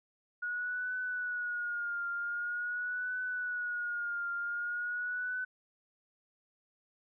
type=tone with vibrato; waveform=sine; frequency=1448 Hz; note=F#6; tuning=38 cents flat; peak=-33 dBFS; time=0.42-5.45 s; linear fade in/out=10 ms; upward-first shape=triangle; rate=0.45 Hz; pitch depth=65 cents each way; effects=none